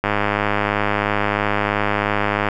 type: click train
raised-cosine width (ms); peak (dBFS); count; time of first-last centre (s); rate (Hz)
0.5; -3; 253; 0.04-2.487; 103
effects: none